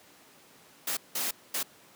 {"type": "noise bursts at uneven times", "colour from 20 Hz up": "white", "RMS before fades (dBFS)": -31, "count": 3, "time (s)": [[0.87, 0.97], [1.15, 1.31], [1.54, 1.63]], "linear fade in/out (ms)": 5, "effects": ["pink hiss -56 dBFS RMS until 1.95 s", "high-pass 200 Hz 12 dB/octave"]}